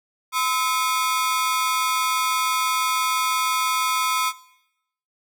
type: ring-modulated tone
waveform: sawtooth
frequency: 1160 Hz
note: D6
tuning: 22 cents flat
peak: -13 dBFS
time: 0.32-4.33 s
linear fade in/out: 50 ms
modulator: 137 Hz
effects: noise-tail reverb RT60 0.8 s tail -19 dB re dry